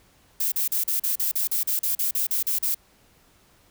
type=noise bursts; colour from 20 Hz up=violet; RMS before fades=-24 dBFS; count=15; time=0.4-2.746 s; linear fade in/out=5 ms; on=120 ms; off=39 ms; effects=pink hiss -59 dBFS RMS until 3.7 s